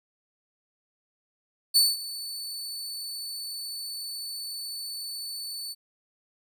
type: tone with ADSR envelope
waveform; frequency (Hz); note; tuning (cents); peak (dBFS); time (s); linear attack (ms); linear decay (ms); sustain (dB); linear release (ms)
sawtooth; 4486; C#8; +20; -13; 1.74-5.75; 24; 200; -18; 37
effects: none